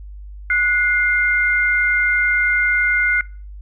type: tone pair together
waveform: sine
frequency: 1465 / 2103 Hz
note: F#6 / C7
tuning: -18 / +8 cents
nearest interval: tritone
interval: 626 cents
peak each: -17 dBFS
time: 0.5-3.21 s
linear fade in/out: 2 ms
effects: noise-tail reverb RT60 0.4 s tail -23 dB re dry + added 50 Hz sine -32 dBFS peak until 3.61 s